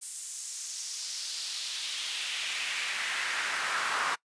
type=noise with high-pass filter sweep; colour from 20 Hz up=brown; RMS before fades=-34 dBFS; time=0.01-4.16 s; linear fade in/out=20 ms; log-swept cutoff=8600 to 1200 Hz; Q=2; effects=noise-tail reverb RT60 0.1 s tail -22 dB re dry + resampled to 22050 Hz